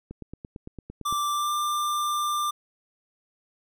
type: click train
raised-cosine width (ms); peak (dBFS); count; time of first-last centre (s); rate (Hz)
3; -25; 10; 0.11-1.126; 8.86
type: tone with pitch glide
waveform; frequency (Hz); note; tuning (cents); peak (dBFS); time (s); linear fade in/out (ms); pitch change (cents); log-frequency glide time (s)
square; 1174.7 to 1189.7; D6 to D6; 0 to +22; -25; 1.05-2.51; 10; +22; 1.32-1.53
effects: none